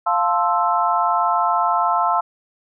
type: chord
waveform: sine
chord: F major seventh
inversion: none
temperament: equal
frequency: 698.5 / 880 / 1046.5 / 1318.5 Hz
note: F5 / A5 / C6 / E6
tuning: 0 / 0 / 0 / 0 cents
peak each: -21 dBFS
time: 0.06-2.21 s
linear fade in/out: 10 ms
effects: none